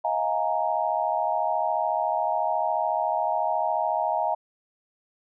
sine tone cluster, 636 / 710 / 831 / 930 Hz, D#5 / F5 / G#5 / A#5, +38 / +28 / +1 / -4 cents, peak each -28 dBFS, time 0.04-4.35 s, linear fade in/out 10 ms, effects none

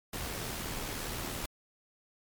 pink noise with amplitude modulation, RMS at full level -36 dBFS, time 0.13-1.46 s, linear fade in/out 5 ms, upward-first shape sine, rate 78 Hz, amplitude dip 35%, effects MP3 96 kbps

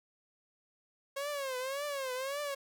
sawtooth tone with vibrato, 544 Hz, C#5, 33 cents flat, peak -31 dBFS, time 1.16-2.55 s, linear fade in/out 10 ms, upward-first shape triangle, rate 1.8 Hz, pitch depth 150 cents each way, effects none

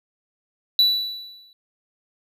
triangle tone with exponential decay, 3951 Hz, B7, in tune, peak -10 dBFS, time 0.79-1.53 s, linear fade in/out 1 ms, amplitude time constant 160 ms, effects none

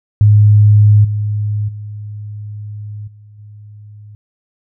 sine tone with level steps, 104.7 Hz, G#2, 15 cents sharp, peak -4 / -14 / -24 / -37 / -33 dBFS, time 0.21-4.15 s, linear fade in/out 0 ms, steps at 1.04 / 1.68 / 3.07 / 3.38 s, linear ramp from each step 10 ms, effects none

